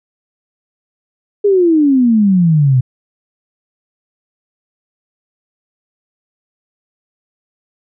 sine exponential sweep, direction down, 417.4 to 123.47 Hz, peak -7 dBFS, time 1.44-2.81 s, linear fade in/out 10 ms, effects none

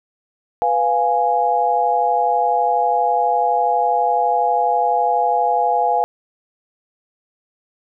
sine chord, F diminished, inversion second, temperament equal, 493.9 / 698.5 / 830.6 Hz, Cb5 / F5 / Ab5, 0 / 0 / 0 cents, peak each -22 / -18 / -17 dBFS, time 0.62-6.04 s, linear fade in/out 0 ms, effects none

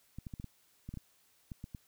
clicks, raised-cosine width 5 ms, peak -30 dBFS, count 11, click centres 0.186 / 0.268 / 0.338 / 0.399 / 0.443 / 0.89 / 0.94 / 0.973 / 1.518 / 1.641 / 1.748 s, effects white hiss -69 dBFS RMS until 1.87 s

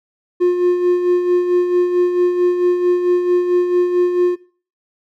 triangle tone with tremolo, 356.1 Hz, F4, 34 cents sharp, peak -7 dBFS, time 0.4-4.36 s, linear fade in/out 20 ms, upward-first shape sine, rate 4.5 Hz, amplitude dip 55%, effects noise-tail reverb RT60 0.4 s tail -19 dB re dry + tanh soft clip ceiling -4 dBFS

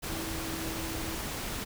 sine tone in noise, 324.8 Hz, E4, 26 cents flat, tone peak -39 dBFS, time 0.09-1.16 s, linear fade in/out 20 ms, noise pink, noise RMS -36 dBFS, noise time 0.02-1.65 s, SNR -6 dB, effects none

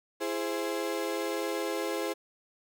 35% pulse chord, E augmented, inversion none, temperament equal with one note detuned, 334 / 415.3 / 523.3 Hz, E4 / G#4 / B#4, +23 / 0 / 0 cents, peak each -33 dBFS, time 0.2-2.14 s, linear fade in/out 20 ms, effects 11-bit

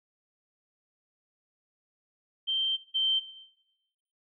sine tone pair in turn, 3136 / 3120 Hz, G7 / G7, 0 / -9 cents, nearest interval unison, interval 9 cents, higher first, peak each -26 / -24 dBFS, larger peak second, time 2.47-2.77 / 2.94-3.2 s, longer first, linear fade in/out 20 ms, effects noise-tail reverb RT60 1.0 s tail -17 dB re dry

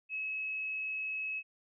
sine tone, 2574 Hz, E7, 42 cents flat, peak -34 dBFS, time 0.09-1.43 s, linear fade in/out 50 ms, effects none

